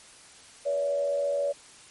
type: tone with frequency modulation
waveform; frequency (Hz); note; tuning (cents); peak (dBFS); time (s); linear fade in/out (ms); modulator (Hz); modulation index
sine; 570; C#5; +48; -24; 0.65-1.53; 20; 85.9; 0.5
effects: white hiss -51 dBFS RMS until 1.9 s + MP3 48 kbps